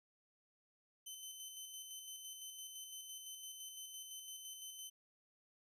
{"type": "tone with tremolo", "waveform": "15% pulse", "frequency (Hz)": 3060, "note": "G7", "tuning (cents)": -42, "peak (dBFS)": -40, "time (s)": [1.06, 4.9], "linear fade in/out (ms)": 10, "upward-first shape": "square", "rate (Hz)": 5.9, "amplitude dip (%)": 35, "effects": []}